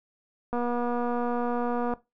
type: click train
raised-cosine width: 1 ms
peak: -17 dBFS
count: 340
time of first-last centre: 0.53-1.937 s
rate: 241 Hz
effects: noise-tail reverb RT60 0.2 s tail -17 dB re dry